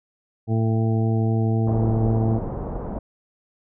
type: harmonic tone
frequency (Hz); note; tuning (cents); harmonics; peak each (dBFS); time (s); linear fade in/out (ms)
112; A2; +31; 1 / 2 / 3 / 4 / 6 / 7; -19 / -25 / -29 / -31 / -35 / -36; 0.47-2.41; 50
type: low-pass noise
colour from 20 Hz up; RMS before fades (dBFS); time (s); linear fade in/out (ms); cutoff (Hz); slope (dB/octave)
pink; -29; 1.67-2.99; 5; 860; 24
effects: none